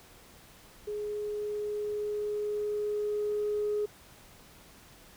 sine tone with level ramp, 418.2 Hz, G#4, 12 cents sharp, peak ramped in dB -32 to -26 dBFS, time 0.87-3.86 s, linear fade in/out 10 ms, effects tanh soft clip ceiling -23 dBFS + pink hiss -55 dBFS RMS until 5.16 s

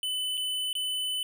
square tone with dropouts, 3010 Hz, F#7, 29 cents sharp, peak -29 dBFS, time 0.03-1.23 s, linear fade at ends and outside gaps 1 ms, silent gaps 0.372-0.376 / 0.73-0.752 s, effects none

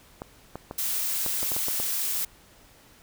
clicks, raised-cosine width 1 ms, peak -20 dBFS, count 9, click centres 0.219 / 0.556 / 0.711 / 1.263 / 1.43 / 1.518 / 1.565 / 1.684 / 1.8 s
blue noise, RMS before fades -28 dBFS, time 0.78-2.25 s, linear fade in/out 5 ms
effects pink hiss -55 dBFS RMS until 3.02 s

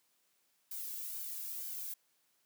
violet noise with flanger, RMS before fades -42 dBFS, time 0.71-1.94 s, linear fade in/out 5 ms, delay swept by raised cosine 1.3 to 1.82 ms, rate 2.1 Hz, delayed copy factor +0.75, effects white hiss -75 dBFS RMS until 2.45 s + high-pass 150 Hz 12 dB/octave

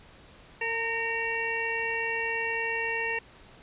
harmonic tone with a mistuned harmonic, 455.9 Hz, A#4, 39 cents flat, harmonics 1 / 2 / 4 / 5 / 6, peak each -35 / -36 / -31 / -37 / -33 dBFS, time 0.61-3.19 s, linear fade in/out 5 ms, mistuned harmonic 4, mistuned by +19 cents, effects pink hiss -53 dBFS RMS until 3.62 s + resampled to 8000 Hz

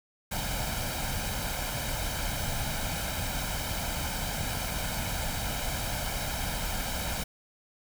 pink noise with comb filter, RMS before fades -32 dBFS, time 0.31-7.24 s, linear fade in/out 10 ms, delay 1.3 ms, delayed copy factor +0.65, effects none

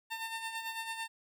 15% pulse tone with tremolo, 902 Hz, A5, 43 cents sharp, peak -29 dBFS, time 0.1-1.08 s, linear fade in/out 20 ms, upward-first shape sine, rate 9 Hz, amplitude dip 55%, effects none

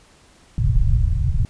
pink low-pass noise, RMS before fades -17 dBFS, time 0.58-1.45 s, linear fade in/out 2 ms, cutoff 140 Hz, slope 48 dB/octave, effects pink hiss -52 dBFS RMS until 1.49 s + resampled to 22050 Hz

